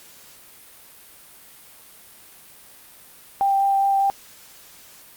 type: tone with vibrato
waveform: sine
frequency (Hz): 788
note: G5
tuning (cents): +9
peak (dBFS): -16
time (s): 3.41-4.1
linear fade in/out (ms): 0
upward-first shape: sine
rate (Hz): 4.9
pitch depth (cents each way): 8
effects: white hiss -47 dBFS RMS until 5.16 s + Opus 48 kbps